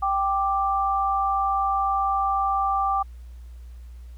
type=tone pair together; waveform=sine; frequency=784 / 1178 Hz; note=G5 / D6; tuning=0 / +5 cents; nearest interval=perfect fifth; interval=705 cents; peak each=-23 dBFS; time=0.02-3.03 s; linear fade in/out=10 ms; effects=added 60 Hz sine -38 dBFS peak until 4.17 s + pink hiss -62 dBFS RMS until 4.17 s